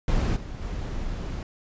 brown noise with level steps, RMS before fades -23 / -35 / -31 dBFS, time 0.08-1.43 s, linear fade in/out 2 ms, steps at 0.35 / 0.61 s, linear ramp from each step 20 ms, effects resampled to 16000 Hz

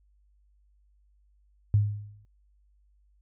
sine tone with exponential decay, 103.7 Hz, G#2, 2 cents flat, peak -16 dBFS, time 1.74-2.25 s, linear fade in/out 0 ms, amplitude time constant 110 ms, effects added 50 Hz sine -61 dBFS peak until 3.21 s

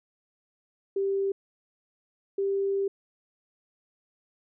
sine tone pair in turn, 392.4 / 393.9 Hz, G4 / G4, +2 / +8 cents, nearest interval unison, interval 6 cents, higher second, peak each -24 dBFS, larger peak neither, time 0.96-1.32 / 2.38-2.88 s, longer second, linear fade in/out 5 ms, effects none

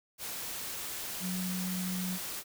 sine tone in noise, 183.6 Hz, F#3, 13 cents flat, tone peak -33 dBFS, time 1.2-2.19 s, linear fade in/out 50 ms, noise white, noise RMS -39 dBFS, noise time 0.18-2.44 s, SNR +3 dB, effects none

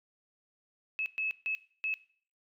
sine tone bursts at uneven times, 2592 Hz, E7, 30 cents flat, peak -30 dBFS, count 4, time 0.99-1.06 / 1.18-1.31 / 1.46-1.55 / 1.84-1.94 s, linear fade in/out 0 ms, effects noise-tail reverb RT60 0.5 s tail -18 dB re dry

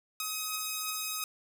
5% pulse beating tone pair, 1262 / 1264.9 Hz, D#6 / D#6, +24 / +28 cents, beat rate 2.9 Hz, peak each -29 / -22 dBFS, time 0.2-1.24 s, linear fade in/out 2 ms, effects none

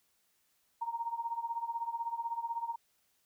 sine tone with tremolo, 929 Hz, A#5, 6 cents flat, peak -30 dBFS, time 0.81-2.76 s, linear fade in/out 10 ms, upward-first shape triangle, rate 16 Hz, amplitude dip 90%, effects white hiss -74 dBFS RMS until 3.25 s

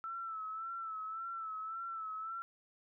sine tone with vibrato, 1321 Hz, E6, 3 cents sharp, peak -39 dBFS, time 0.04-2.42 s, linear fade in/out 0 ms, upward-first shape sine, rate 1.8 Hz, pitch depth 51 cents each way, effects none

